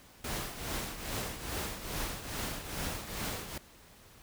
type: noise with tremolo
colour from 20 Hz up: pink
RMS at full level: -35 dBFS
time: 0.24-3.58 s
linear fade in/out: 5 ms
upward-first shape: triangle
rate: 2.4 Hz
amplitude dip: 70%
effects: pink hiss -57 dBFS RMS until 4.22 s